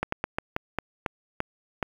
slowing click train, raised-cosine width 0.5 ms, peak -11 dBFS, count 9, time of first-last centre 0.03-1.828 s, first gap 94 ms, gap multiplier 1.24, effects 7-bit

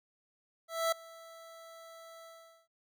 25% pulse tone with ADSR envelope, 659.3 Hz, E5, in tune, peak -23 dBFS, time 0.68-2.68 s, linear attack 240 ms, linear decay 6 ms, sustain -23 dB, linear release 430 ms, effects none

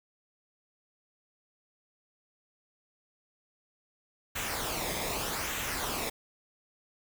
pink noise with flanger, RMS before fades -34 dBFS, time 4.35-6.1 s, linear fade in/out 10 ms, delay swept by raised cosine 0.2 to 0.71 ms, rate 0.82 Hz, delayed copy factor -0.55, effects none

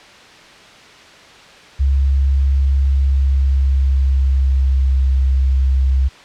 sine tone with pitch glide, 68.2 to 66.18 Hz, C#2 to C2, -28 to +20 cents, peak -11 dBFS, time 1.79-6.09 s, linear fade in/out 20 ms, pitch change -52 cents, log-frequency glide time 2.78-5.05 s, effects white hiss -41 dBFS RMS until 6.24 s + low-pass 4000 Hz 12 dB/octave

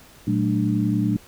sine tone cluster, 117.5 / 187.3 / 217.6 / 296.3 Hz, A#2 / F#3 / A3 / D4, +14 / +21 / -19 / +15 cents, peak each -24 dBFS, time 0.27-1.17 s, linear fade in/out 5 ms, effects pink hiss -49 dBFS RMS until 1.27 s

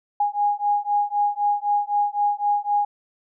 sine beating tone pair, 821 / 824.9 Hz, G#5 / G#5, -20 / -12 cents, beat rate 3.9 Hz, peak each -22 dBFS, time 0.2-2.85 s, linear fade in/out 5 ms, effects none

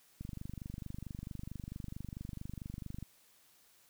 click train, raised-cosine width 5 ms, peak -30 dBFS, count 70, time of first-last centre 0.21-3.026 s, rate 24.5 Hz, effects white hiss -66 dBFS RMS until 3.89 s

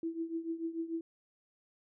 sine tone with tremolo, 329.6 Hz, E4, in tune, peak -31 dBFS, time 0.03-1.01 s, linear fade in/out 2 ms, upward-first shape triangle, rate 6.8 Hz, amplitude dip 85%, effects none

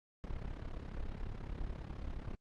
brown noise with amplitude modulation, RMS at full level -38 dBFS, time 0.24-2.35 s, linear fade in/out 0 ms, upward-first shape sine, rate 34.4 Hz, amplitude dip 75%, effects low-pass 4000 Hz 12 dB/octave + Opus 24 kbps

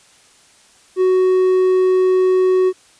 triangle tone, 371.4 Hz, F#4, 7 cents sharp, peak -9 dBFS, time 0.96-2.73 s, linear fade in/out 50 ms, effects white hiss -50 dBFS RMS until 2.99 s + resampled to 22050 Hz

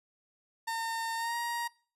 30% pulse tone with pitch glide, 910 to 943.2 Hz, A#5 to A#5, -42 to +20 cents, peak -29 dBFS, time 0.67-1.68 s, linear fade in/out 10 ms, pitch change +62 cents, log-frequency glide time 1.16-1.36 s, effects noise-tail reverb RT60 0.4 s tail -23 dB re dry + resampled to 32000 Hz

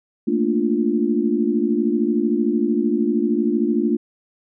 sine chord, Bb major seventh, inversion third, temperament equal, 220 / 233.1 / 293.7 / 349.2 Hz, A3 / Bb3 / D4 / F4, 0 / 0 / 0 / 0 cents, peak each -22 dBFS, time 0.27-3.97 s, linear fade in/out 10 ms, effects none

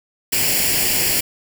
white noise with comb filter, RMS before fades -18 dBFS, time 0.32-1.21 s, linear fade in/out 10 ms, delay 0.4 ms, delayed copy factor +0.7, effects none

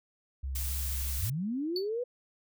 sine tone with vibrato, 66.8 Hz, C2, 36 cents sharp, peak -32 dBFS, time 0.43-1.25 s, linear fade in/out 10 ms, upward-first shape square, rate 6.4 Hz, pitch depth 14 cents each way
blue noise, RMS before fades -37 dBFS, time 0.55-1.3 s, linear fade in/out 5 ms
sine linear sweep, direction up, 70 to 504 Hz, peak -30 dBFS, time 1.19-2.04 s, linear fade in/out 10 ms
triangle tone with exponential decay, 4482 Hz, C#8, 18 cents sharp, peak -28 dBFS, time 1.76-1.89 s, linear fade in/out 2 ms, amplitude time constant 27 ms
effects none

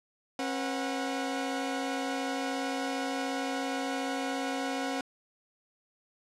sawtooth tone cluster, 270.4 / 487.5 / 734 Hz, C#4 / B4 / F#5, -43 / -23 / -14 cents, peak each -29 / -35 / -32 dBFS, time 0.39-5.01 s, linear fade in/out 2 ms, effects low-pass 8000 Hz 12 dB/octave

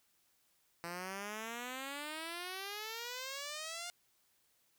5% pulse exponential sweep, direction up, 168.6 to 713 Hz, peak -30 dBFS, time 0.84-3.9 s, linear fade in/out 0 ms, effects white hiss -74 dBFS RMS until 4.78 s

